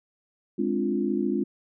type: chord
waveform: sine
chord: D half-diminished seventh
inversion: second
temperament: equal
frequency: 207.7 / 261.6 / 293.7 / 349.2 Hz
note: Ab3 / C4 / D4 / F4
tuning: 0 / 0 / 0 / 0 cents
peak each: -28 / -29 / -30 / -28 dBFS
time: 0.58-1.44 s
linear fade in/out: 10 ms
effects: none